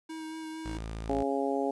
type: tone with vibrato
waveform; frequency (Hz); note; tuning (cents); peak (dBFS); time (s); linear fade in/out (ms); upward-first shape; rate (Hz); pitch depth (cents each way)
square; 317.9; D#4; +37; -38; 0.09-0.78; 10; sine; 4.4; 14
type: tone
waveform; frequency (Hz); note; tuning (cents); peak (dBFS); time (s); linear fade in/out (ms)
sawtooth; 55; A1; 0; -32; 0.65-1.23; 10
type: harmonic tone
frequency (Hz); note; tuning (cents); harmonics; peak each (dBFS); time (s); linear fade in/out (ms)
137.8; C#3; -10; 2 / 3 / 4 / 5 / 6; -32 / -32 / -34 / -35 / -36; 1.09-1.71; 5
effects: resampled to 22050 Hz + 10-bit